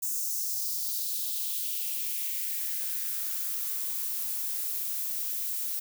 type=noise with high-pass filter sweep; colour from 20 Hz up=violet; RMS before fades=-32 dBFS; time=0.02-5.8 s; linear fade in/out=10 ms; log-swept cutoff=6900 to 370 Hz; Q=2.5; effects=none